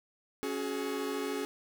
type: chord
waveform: 45% pulse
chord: C# suspended fourth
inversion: none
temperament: equal with one note detuned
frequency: 277.2 / 370 / 422.8 Hz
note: C#4 / F#4 / G#4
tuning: 0 / 0 / +31 cents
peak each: -37 / -39 / -36 dBFS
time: 0.43-1.45 s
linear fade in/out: 0 ms
effects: none